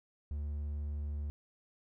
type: tone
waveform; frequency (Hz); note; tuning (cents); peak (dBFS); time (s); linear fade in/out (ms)
triangle; 73.42; D2; 0; -33; 0.31-1.3; 0
effects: none